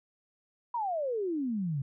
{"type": "exponential sweep", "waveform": "sine", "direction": "down", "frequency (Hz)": [987.8, 130.81], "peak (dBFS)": -29, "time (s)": [0.74, 1.82], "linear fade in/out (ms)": 5, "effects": []}